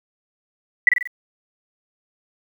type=tone with echo; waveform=sine; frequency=1969 Hz; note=B6; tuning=6 cents flat; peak=-7 dBFS; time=0.87-0.89 s; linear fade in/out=2 ms; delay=46 ms; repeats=4; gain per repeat=-5 dB; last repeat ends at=1.074 s; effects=8-bit